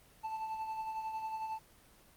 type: tone with tremolo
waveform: triangle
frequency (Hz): 880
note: A5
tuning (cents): 0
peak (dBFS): -33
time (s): 0.23-1.59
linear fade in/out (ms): 20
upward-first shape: sine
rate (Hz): 11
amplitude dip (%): 45
effects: pink hiss -62 dBFS RMS until 2.16 s + Opus 24 kbps